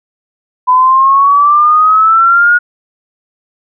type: exponential sweep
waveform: sine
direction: up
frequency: 999 to 1449 Hz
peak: -4 dBFS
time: 0.67-2.59 s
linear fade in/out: 20 ms
effects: none